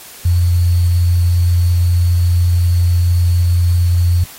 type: tone with sample-and-hold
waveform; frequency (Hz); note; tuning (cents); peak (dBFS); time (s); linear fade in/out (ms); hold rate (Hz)
sine; 87.31; F2; 0; -9; 0.25-4.24; 5; 4410
effects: white hiss -36 dBFS RMS until 4.38 s + AAC 48 kbps